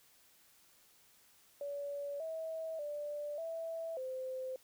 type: tone with pitch steps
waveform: sine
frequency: 570 / 645 / 588 / 657 / 518 Hz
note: C#5 / E5 / D5 / E5 / C5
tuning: +48 / -38 / +2 / -6 / -17 cents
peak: -38 dBFS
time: 1.61-4.56 s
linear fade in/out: 2 ms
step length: 590 ms
effects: white hiss -66 dBFS RMS until 4.63 s